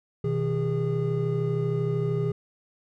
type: tone cluster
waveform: triangle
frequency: 125.6 / 158.7 / 409.5 Hz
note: B2 / D#3 / G#4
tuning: +30 / +35 / -24 cents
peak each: -26 dBFS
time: 0.24-2.32 s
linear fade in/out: 5 ms
effects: none